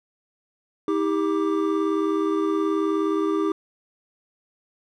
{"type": "tone cluster", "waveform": "triangle", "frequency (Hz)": [319.2, 398.2, 1177], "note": ["D#4", "G4", "D6"], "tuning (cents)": [44, 27, 3], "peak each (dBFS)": [-21, -22, -29], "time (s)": [0.88, 3.52], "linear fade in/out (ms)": 2, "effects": []}